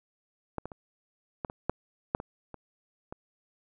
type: clicks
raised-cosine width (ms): 1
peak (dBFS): -18 / -23 / -29 / -18 / -27 / -12 / -11 / -23 / -27 / -25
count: 10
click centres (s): 0.583 / 0.656 / 0.718 / 1.448 / 1.499 / 1.696 / 2.149 / 2.201 / 2.543 / 3.125
effects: none